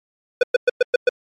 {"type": "tone bursts", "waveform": "square", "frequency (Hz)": 495.4, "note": "B4", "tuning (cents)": 5, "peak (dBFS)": -11, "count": 6, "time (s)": [0.41, 1.092], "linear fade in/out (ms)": 5, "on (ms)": 22, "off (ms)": 110, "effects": ["low-pass 3000 Hz 12 dB/octave", "MP3 64 kbps"]}